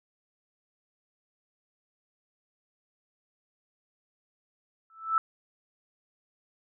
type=tone with exponential growth; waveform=sine; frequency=1318.5 Hz; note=E6; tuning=in tune; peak=-18 dBFS; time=4.9-5.18 s; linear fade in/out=1 ms; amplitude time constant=59 ms; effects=none